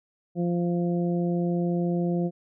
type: harmonic tone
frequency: 173.9 Hz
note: F3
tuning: 7 cents flat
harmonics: 1 / 2 / 3 / 4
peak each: -24 / -29 / -34 / -38 dBFS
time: 0.35-2.31 s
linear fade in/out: 50 ms
effects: none